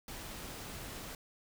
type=noise; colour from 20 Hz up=pink; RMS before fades=-45 dBFS; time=0.08-1.15 s; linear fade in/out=2 ms; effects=none